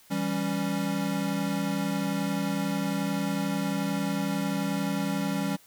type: chord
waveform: square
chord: C# diminished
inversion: first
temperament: equal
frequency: 164.81 / 196 / 277.2 Hz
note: E3 / G3 / C#4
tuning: 0 / 0 / 0 cents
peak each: -34 / -30 / -32 dBFS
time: 0.1-5.57 s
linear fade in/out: 20 ms
effects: white hiss -57 dBFS RMS until 5.66 s